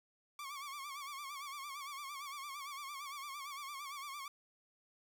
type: tone with vibrato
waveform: sawtooth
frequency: 1130 Hz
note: C#6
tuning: 33 cents sharp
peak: -40 dBFS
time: 0.39-4.28 s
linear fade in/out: 2 ms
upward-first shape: sine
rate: 8.8 Hz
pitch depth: 91 cents each way
effects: none